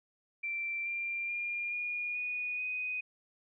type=tone with pitch steps; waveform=sine; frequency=2349 / 2378 / 2407 / 2436 / 2466 / 2496 Hz; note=D7 / D7 / D7 / D#7 / D#7 / D#7; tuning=0 / +21 / +42 / -37 / -16 / +5 cents; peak=-33 dBFS; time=0.43-3.01 s; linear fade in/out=10 ms; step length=430 ms; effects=none